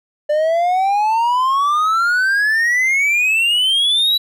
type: exponential sweep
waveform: triangle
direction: up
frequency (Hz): 590 to 3951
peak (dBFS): -11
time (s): 0.29-4.18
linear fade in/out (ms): 10
effects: none